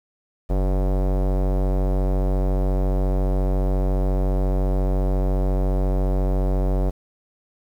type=tone with low-pass filter; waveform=square; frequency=47.15 Hz; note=F#1; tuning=33 cents sharp; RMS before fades=-20 dBFS; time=0.49-6.91 s; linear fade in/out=20 ms; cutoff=620 Hz; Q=1.9; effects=8-bit